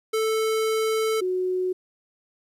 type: tone pair in turn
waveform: square / sine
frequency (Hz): 440 / 368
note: A4 / F#4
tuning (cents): 0 / -9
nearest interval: minor third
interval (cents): 309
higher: first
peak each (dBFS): -22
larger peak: neither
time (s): 0.13-1.21 / 1.21-1.73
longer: first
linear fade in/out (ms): 10
effects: resampled to 32000 Hz + 10-bit